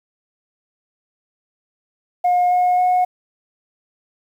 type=tone with pitch steps; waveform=sine; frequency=716 / 721.8 / 727.7 Hz; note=F5 / F#5 / F#5; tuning=+43 / -43 / -29 cents; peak=-11 dBFS; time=2.24-3.05 s; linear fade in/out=10 ms; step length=270 ms; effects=tanh soft clip ceiling -11 dBFS + 8-bit